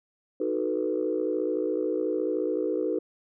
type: chord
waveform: sine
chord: B dominant seventh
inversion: first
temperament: equal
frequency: 311.1 / 370 / 440 / 493.9 Hz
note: D#4 / F#4 / A4 / B4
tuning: 0 / 0 / 0 / 0 cents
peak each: -30 dBFS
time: 0.4-2.99 s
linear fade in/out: 5 ms
effects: tanh soft clip ceiling -15 dBFS